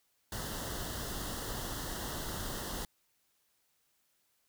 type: band-stop noise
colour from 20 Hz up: pink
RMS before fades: -39 dBFS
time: 0.32-2.85 s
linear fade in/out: 2 ms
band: 2000 to 2800 Hz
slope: 96 dB/octave
effects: white hiss -75 dBFS RMS until 4.48 s